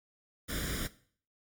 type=noise with comb filter; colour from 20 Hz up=pink; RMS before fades=-35 dBFS; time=0.48-0.88 s; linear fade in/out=20 ms; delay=0.57 ms; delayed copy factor=+0.8; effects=noise-tail reverb RT60 0.5 s tail -17 dB re dry + MP3 96 kbps